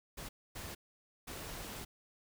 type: noise bursts at uneven times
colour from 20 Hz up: pink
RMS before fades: -45 dBFS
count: 3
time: 0.17-0.29 / 0.55-0.75 / 1.27-1.85 s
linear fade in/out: 10 ms
effects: none